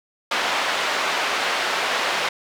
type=band-pass noise; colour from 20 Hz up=pink; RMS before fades=-23 dBFS; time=0.31-2.29 s; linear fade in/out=5 ms; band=710 to 3700 Hz; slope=12 dB/octave; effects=none